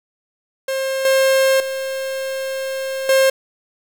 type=tone with level steps; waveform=45% pulse; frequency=533 Hz; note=C5; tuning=32 cents sharp; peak=-19 / -12 / -22 / -11 dBFS; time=0.68-3.3 s; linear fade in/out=5 ms; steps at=1.05 / 1.6 / 3.09 s; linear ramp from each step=2 ms; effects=7-bit